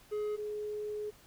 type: tone pair in turn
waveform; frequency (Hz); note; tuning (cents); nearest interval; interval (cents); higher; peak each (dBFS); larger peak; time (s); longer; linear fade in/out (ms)
triangle / sine; 421.1 / 421.1; G#4 / G#4; +24 / +24; unison; 0; neither; -30 / -35; first; 0.11-0.37 / 0.37-1.11; second; 20
effects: pink hiss -60 dBFS RMS until 1.26 s